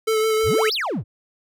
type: tone with vibrato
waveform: square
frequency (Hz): 438.2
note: A4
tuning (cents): -7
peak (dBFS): -18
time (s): 0.07-0.7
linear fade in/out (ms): 10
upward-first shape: sine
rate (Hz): 6.2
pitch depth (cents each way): 21
type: exponential two-way sweep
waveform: triangle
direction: up then down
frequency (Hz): 49.27 to 5490 to 79.6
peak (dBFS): -20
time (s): 0.43-1.04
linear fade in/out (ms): 50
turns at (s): 0.73
effects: none